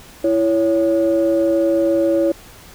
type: tone pair together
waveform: sine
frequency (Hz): 332.7 / 559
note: E4 / C#5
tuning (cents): +16 / +14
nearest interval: major sixth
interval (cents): 898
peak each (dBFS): -15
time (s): 0.24-2.32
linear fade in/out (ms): 5
effects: tanh soft clip ceiling -7 dBFS + pink hiss -42 dBFS RMS until 2.74 s